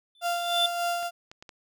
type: tone with exponential growth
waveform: triangle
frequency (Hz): 3520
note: A7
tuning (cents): 0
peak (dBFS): -18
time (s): 0.15-0.66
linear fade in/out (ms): 2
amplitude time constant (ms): 110
type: tone with tremolo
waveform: 35% pulse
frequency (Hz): 694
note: F5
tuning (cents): -11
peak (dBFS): -23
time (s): 0.21-1.11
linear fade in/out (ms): 50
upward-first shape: sine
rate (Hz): 3.4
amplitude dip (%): 40
type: clicks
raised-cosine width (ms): 0.2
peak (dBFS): -27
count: 4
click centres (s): 1.029 / 1.315 / 1.425 / 1.492
effects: none